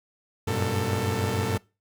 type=tone cluster; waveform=sawtooth; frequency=94.1 / 100.6 / 120.1 / 445 Hz; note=F#2 / G2 / B2 / A4; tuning=+30 / +45 / -48 / +20 cents; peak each=-26 dBFS; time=0.47-1.58 s; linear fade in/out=10 ms; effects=noise-tail reverb RT60 0.3 s tail -24 dB re dry